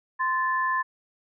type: tone pair together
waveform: sine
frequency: 1040 / 1749 Hz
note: C6 / A6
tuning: -11 / -11 cents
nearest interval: major sixth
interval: 900 cents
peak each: -24 / -27 dBFS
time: 0.19-0.83 s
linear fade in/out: 20 ms
effects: none